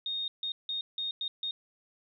sine tone bursts at uneven times, 3700 Hz, A#7, 14 cents flat, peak -31 dBFS, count 6, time 0.06-0.28 / 0.43-0.52 / 0.69-0.81 / 0.98-1.11 / 1.21-1.28 / 1.43-1.51 s, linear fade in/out 2 ms, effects none

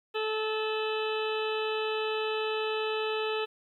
harmonic tone, 434.8 Hz, A4, 21 cents flat, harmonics 1 / 2 / 3 / 4 / 6 / 7 / 8 / 9, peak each -30 / -38 / -38 / -42 / -38 / -40 / -45 / -45 dBFS, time 0.14-3.46 s, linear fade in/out 20 ms, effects 11-bit

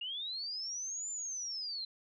sine linear two-way sweep, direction up then down, 2794 to 7200 to 4051 Hz, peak -37 dBFS, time 0.01-1.85 s, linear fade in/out 5 ms, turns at 1.1 s, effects none

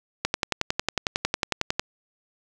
click train, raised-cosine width 0.2 ms, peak -5 dBFS, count 18, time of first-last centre 0.25-1.795 s, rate 11 Hz, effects none

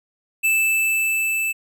square tone with level ramp, 2637 Hz, E7, in tune, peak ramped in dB -16 to -21 dBFS, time 0.43-1.53 s, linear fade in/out 20 ms, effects none

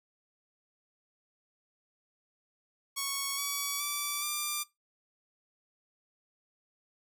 5% pulse tone with pitch steps, 1108.7 / 1134.6 / 1161.1 / 1188.3 Hz, C#6 / C#6 / D6 / D6, 0 / +40 / -20 / +20 cents, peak -20 dBFS, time 2.96-4.64 s, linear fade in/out 20 ms, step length 420 ms, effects noise-tail reverb RT60 0.2 s tail -22 dB re dry

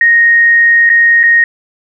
sine tone with dropouts, 1864.7 Hz, A#6, in tune, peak -4 dBFS, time 0.01-1.44 s, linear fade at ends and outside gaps 2 ms, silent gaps 0.893-0.899 / 1.232-1.236 s, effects none

